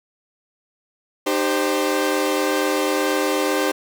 sawtooth chord, C minor, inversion first, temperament equal with one note detuned, 303.8 / 392 / 523.3 Hz, Eb4 / G4 / C5, -41 / 0 / 0 cents, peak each -19 dBFS, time 1.26-3.72 s, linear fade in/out 10 ms, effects none

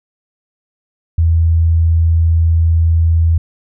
sine tone, 82.41 Hz, E2, in tune, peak -8 dBFS, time 1.18-3.38 s, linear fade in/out 5 ms, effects none

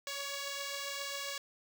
5% pulse beating tone pair, 559 / 566.4 Hz, C#5 / C#5, +14 / +37 cents, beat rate 7.4 Hz, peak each -27 / -33 dBFS, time 0.07-1.38 s, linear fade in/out 2 ms, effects none

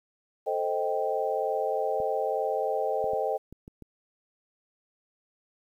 sine chord, A half-diminished seventh, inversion none, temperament equal, 440 / 523.3 / 622.3 / 784 Hz, A4 / C5 / Eb5 / G5, 0 / 0 / 0 / 0 cents, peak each -31 dBFS, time 0.46-3.38 s, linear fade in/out 20 ms
clicks, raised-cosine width 3 ms, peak -31 dBFS, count 6, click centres 2.002 / 3.042 / 3.134 / 3.526 / 3.679 / 3.823 s
effects 10-bit

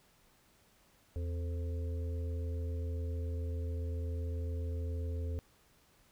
harmonic tone with a mistuned harmonic, 87.31 Hz, F2, in tune, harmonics 1 / 3 / 5 / 6, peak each -34 / -49 / -48 / -52 dBFS, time 1.16-5.39 s, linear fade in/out 0 ms, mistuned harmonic 1, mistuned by -140 cents, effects pink hiss -67 dBFS RMS until 6.11 s

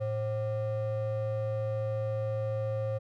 triangle ring-modulated tone, 322.7 Hz, E4, 37 cents flat, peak -24 dBFS, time 0-2.99 s, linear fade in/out 20 ms, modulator 212 Hz, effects none

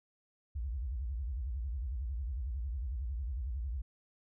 sine tone with vibrato, 62.8 Hz, B1, 30 cents sharp, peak -34 dBFS, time 0.55-3.82 s, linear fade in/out 10 ms, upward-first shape sine, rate 11 Hz, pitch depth 280 cents each way, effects none

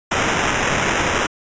white noise with sample-and-hold, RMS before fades -19 dBFS, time 0.11-1.27 s, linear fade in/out 10 ms, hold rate 4410 Hz, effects resampled to 16000 Hz

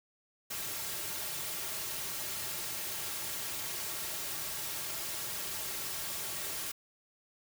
white noise with comb filter, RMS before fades -38 dBFS, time 0.5-6.72 s, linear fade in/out 10 ms, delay 4 ms, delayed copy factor -0.55, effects none

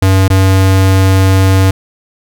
square tone with dropouts, 95.4 Hz, G2, 47 cents flat, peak -6 dBFS, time 0.02-1.71 s, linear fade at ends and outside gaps 5 ms, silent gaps 0.281-0.301 s, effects none

